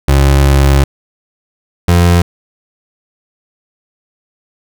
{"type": "tone pair in turn", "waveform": "30% pulse", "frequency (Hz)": [69.1, 87.06], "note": ["C#2", "F2"], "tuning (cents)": [-5, -5], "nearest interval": "major third", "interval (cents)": 400, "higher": "second", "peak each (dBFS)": -3, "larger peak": "neither", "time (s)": [[0.08, 0.84], [1.88, 2.22]], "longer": "first", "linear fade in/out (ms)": 5, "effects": []}